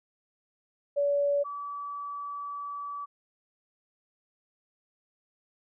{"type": "tone pair in turn", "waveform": "sine", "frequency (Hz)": [571, 1149.3], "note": ["D5", "D6"], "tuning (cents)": [-49, -38], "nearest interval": "octave", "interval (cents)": 1211, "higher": "second", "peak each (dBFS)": [-23, -34], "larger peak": "first", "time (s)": [[0.96, 1.44], [1.44, 3.06]], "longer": "second", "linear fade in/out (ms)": 20, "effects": []}